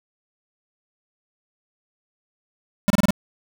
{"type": "tone bursts", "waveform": "square", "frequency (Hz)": 200, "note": "G3", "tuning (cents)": 35, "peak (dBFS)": -15, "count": 5, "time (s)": [2.88, 3.106], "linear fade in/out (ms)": 0, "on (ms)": 22, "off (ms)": 29, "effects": []}